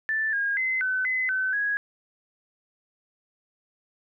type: tone with pitch steps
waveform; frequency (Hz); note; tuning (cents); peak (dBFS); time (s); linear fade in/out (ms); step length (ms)
sine; 1762 / 1628 / 2052 / 1515 / 2031 / 1523 / 1660; A6 / G#6 / C7 / F#6 / B6 / F#6 / G#6; +2 / -35 / -34 / +40 / +48 / +50 / -1; -23; 0.09-1.77; 0; 240
effects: none